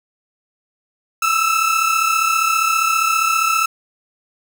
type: tone pair together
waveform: 30% pulse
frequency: 1301 / 1336 Hz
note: E6 / E6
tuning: -23 / +23 cents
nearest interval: unison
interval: 46 cents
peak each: -15 dBFS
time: 1.22-3.66 s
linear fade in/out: 5 ms
effects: 7-bit